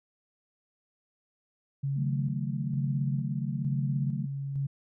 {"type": "tone with tremolo", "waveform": "sine", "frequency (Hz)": 138.59, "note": "C#3", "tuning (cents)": 0, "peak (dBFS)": -27, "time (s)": [1.83, 4.67], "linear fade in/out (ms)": 10, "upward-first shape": "square", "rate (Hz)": 1.1, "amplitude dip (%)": 40}
{"type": "chord", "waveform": "sine", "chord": "D# diminished", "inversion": "none", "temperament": "equal", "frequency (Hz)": [155.56, 185, 220], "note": ["D#3", "F#3", "A3"], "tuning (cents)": [0, 0, 0], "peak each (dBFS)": -36, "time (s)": [1.96, 4.26], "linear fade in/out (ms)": 10}
{"effects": []}